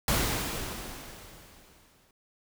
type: noise with exponential decay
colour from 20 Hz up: pink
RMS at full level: -25 dBFS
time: 0.08-2.11 s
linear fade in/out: 2 ms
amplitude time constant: 440 ms
effects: none

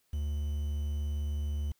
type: tone with quantisation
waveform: triangle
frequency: 73.42 Hz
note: D2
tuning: in tune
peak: -28 dBFS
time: 0.13-1.72 s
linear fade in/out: 5 ms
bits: 9
effects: white hiss -73 dBFS RMS until 1.79 s

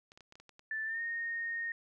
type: clicks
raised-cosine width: 0.2 ms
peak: -37 dBFS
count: 8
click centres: 0.119 / 0.175 / 0.207 / 0.324 / 0.355 / 0.4 / 0.493 / 0.594 s
type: tone with pitch glide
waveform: sine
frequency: 1760 to 1850.7 Hz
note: A6 to A#6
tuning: 0 to -13 cents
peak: -34 dBFS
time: 0.71-1.72 s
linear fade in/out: 2 ms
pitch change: +87 cents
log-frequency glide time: 0.85-1.01 s
effects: none

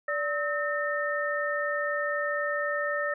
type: tone cluster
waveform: sine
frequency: 582 / 1291 / 1816 Hz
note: D5 / E6 / A#6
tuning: -16 / -37 / -46 cents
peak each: -30 / -33 / -30 dBFS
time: 0.08-3.14 s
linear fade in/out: 5 ms
effects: none

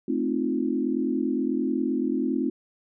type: chord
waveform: sine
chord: F dominant seventh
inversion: first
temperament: equal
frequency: 220 / 261.6 / 311.1 / 349.2 Hz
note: A3 / C4 / Eb4 / F4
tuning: 0 / 0 / 0 / 0 cents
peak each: -30 / -26 / -29 / -30 dBFS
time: 0.08-2.5 s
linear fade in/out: 5 ms
effects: none

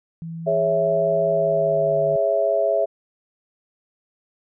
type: tone with pitch glide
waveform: sine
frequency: 164.81 to 151.13 Hz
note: E3 to D3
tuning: 0 to +50 cents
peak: -29 dBFS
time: 0.22-2.16 s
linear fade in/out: 0 ms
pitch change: -150 cents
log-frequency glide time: 1.28-1.99 s
type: chord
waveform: sine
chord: C# minor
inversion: second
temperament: equal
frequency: 415.3 / 554.4 / 659.3 Hz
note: G#4 / C#5 / E5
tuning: 0 / 0 / 0 cents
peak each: -25 / -22 / -19 dBFS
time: 0.46-2.86 s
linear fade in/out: 20 ms
effects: none

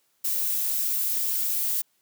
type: noise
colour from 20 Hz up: violet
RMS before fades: -26 dBFS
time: 0.24-1.82 s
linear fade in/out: 10 ms
effects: white hiss -69 dBFS RMS until 2.01 s + high-pass 100 Hz 12 dB/octave

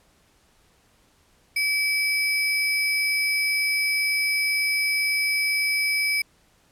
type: tone with sample-and-hold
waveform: sine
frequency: 2296 Hz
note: D7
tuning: 40 cents flat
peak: -20 dBFS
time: 1.56-6.22 s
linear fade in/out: 5 ms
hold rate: 7350 Hz
effects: pink hiss -61 dBFS RMS until 6.71 s + low-pass 12000 Hz 12 dB/octave

